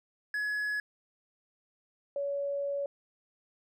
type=tone pair in turn; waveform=triangle / sine; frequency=1690 / 564 Hz; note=G#6 / C#5; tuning=+30 / +30 cents; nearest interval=octave + perfect fifth; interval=1900 cents; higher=first; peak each=-28 / -30 dBFS; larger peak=first; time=0.34-0.8 / 2.16-2.86 s; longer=second; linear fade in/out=2 ms; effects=none